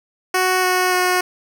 10% pulse tone with pitch steps, 370 / 366.8 / 363.6 Hz, F#4 / F#4 / F#4, 0 / -15 / -30 cents, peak -7 dBFS, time 0.34-1.21 s, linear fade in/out 5 ms, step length 290 ms, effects none

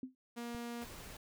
sine tone with exponential decay, 258.1 Hz, C4, 23 cents flat, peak -36 dBFS, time 0.03-0.15 s, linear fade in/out 2 ms, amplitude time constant 26 ms
sawtooth tone, 236.9 Hz, A#3, 28 cents sharp, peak -37 dBFS, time 0.36-0.85 s, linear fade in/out 20 ms
click, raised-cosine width 5 ms, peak -36 dBFS, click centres 0.548 s
pink noise, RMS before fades -50 dBFS, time 0.81-1.17 s, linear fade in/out 5 ms
effects none

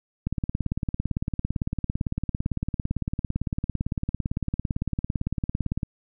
click train, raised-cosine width 5 ms, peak -13 dBFS, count 100, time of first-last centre 0.27-5.832 s, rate 17.8 Hz, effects none

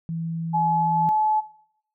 sine tone, 164.8 Hz, E3, in tune, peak -26 dBFS, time 0.09-1.09 s, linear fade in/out 0 ms
sine tone with pitch glide, 850 to 859.9 Hz, G#5 to A5, +40 to -40 cents, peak -19 dBFS, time 0.53-1.41 s, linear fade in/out 20 ms, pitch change +20 cents, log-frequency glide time 0.7-0.98 s
effects noise-tail reverb RT60 0.7 s tail -18 dB re dry

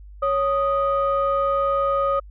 sine tone pair together, 554.4 / 1244.6 Hz, C#5 / D#6, 0 / 0 cents, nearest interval octave + major second, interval 1400 cents, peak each -20 dBFS, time 0.22-2.2 s, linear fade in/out 10 ms, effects tanh soft clip ceiling -12 dBFS + added 50 Hz sine -39 dBFS peak until 2.3 s

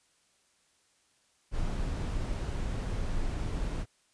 brown noise, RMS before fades -32 dBFS, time 1.51-3.86 s, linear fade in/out 50 ms, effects white hiss -69 dBFS RMS until 4.13 s + resampled to 22050 Hz

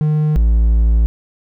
triangle tone pair in turn, 152.5 / 56.27 Hz, D#3 / A1, -34 / +40 cents, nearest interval octave + perfect fourth, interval 1726 cents, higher first, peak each -10 / -7 dBFS, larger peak second, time 0.01-0.36 / 0.36-1.06 s, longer second, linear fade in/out 0 ms, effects none

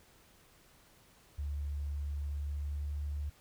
sine tone with pitch glide, 72.2 to 73.08 Hz, D2 to D2, -29 to -8 cents, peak -34 dBFS, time 1.38-3.3 s, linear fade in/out 10 ms, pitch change +21 cents, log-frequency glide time 2.31-3.07 s, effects pink hiss -63 dBFS RMS until 3.4 s

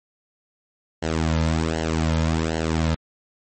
sawtooth tone with flanger, 80.4 Hz, E2, 43 cents flat, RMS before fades -22 dBFS, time 1.02-2.95 s, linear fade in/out 10 ms, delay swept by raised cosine 0.82 to 2.72 ms, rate 1.3 Hz, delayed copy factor -0.8, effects MP3 32 kbps

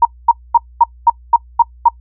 sine tone bursts, 940 Hz, A#5, 14 cents sharp, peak -3 dBFS, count 8, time 0.02-1.886 s, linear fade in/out 5 ms, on 32 ms, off 230 ms, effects noise-tail reverb RT60 0.1 s tail -24 dB re dry + added 60 Hz sine -38 dBFS peak until 2 s

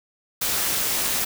white noise with amplitude modulation, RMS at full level -21 dBFS, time 0.41-1.25 s, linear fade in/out 10 ms, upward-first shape sine, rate 239 Hz, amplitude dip 60%, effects none

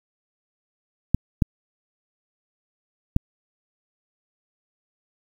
clicks, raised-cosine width 5 ms, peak -4 dBFS, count 3, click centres 1.146 / 1.422 / 3.164 s, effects 7-bit

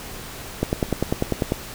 click train, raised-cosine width 2 ms, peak -6 dBFS, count 10, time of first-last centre 0.63-1.521 s, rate 10.1 Hz, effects pink hiss -36 dBFS RMS until 1.74 s

